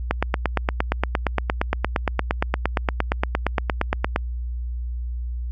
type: click train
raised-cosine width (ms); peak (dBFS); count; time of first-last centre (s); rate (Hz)
0.5; -4; 36; 0.11-4.161; 8.64
effects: added 60 Hz sine -25 dBFS peak until 5.51 s